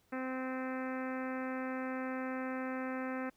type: harmonic tone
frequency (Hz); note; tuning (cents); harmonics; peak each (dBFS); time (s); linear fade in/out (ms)
259.2; C4; -16; 1 / 2 / 3 / 4 / 5 / 6 / 7 / 8 / 9 / 10; -38 / -42 / -47 / -49 / -47 / -48 / -49 / -52 / -56 / -57; 0.12-3.3; 10
effects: pink hiss -72 dBFS RMS until 3.36 s